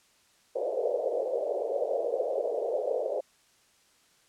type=band-pass noise; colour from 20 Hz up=pink; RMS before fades=-30 dBFS; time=0.55-3.21 s; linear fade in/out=10 ms; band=460 to 610 Hz; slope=48 dB/octave; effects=white hiss -64 dBFS RMS until 4.28 s + low-pass 9000 Hz 12 dB/octave